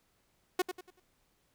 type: tone with echo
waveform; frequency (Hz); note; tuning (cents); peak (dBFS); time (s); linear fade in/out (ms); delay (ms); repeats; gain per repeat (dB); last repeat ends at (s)
sawtooth; 365.2; F#4; -23; -22; 0.59-0.62; 5; 95; 4; -9; 1
effects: pink hiss -73 dBFS RMS until 1.54 s